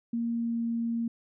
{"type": "tone with pitch glide", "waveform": "sine", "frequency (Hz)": [233.1, 231.8], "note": ["A#3", "A#3"], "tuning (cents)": [0, -10], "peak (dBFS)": -27, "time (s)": [0.13, 1.08], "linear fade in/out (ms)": 5, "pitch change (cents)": -10, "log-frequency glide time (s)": [0.33, 0.63], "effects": []}